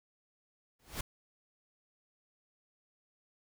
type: noise with exponential growth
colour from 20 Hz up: pink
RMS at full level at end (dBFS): -34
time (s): 0.79-1.01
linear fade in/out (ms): 5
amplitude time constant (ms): 46
effects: none